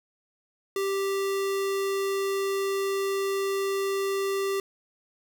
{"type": "tone", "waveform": "square", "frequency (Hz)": 392, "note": "G4", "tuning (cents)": 0, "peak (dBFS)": -26, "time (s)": [0.76, 4.6], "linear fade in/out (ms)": 2, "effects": []}